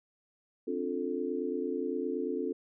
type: chord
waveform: sine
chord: D minor seventh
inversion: third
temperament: just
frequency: 264.3 / 293.7 / 352.4 / 440.5 Hz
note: C4 / D4 / F4 / A4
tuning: +18 / 0 / +16 / +2 cents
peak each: -36 / -38 / -36 / -35 dBFS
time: 0.67-2.53 s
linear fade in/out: 10 ms
effects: none